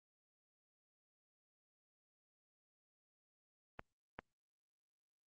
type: clicks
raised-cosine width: 0.5 ms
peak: -29 dBFS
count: 2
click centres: 3.794 / 4.19 s
effects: Opus 24 kbps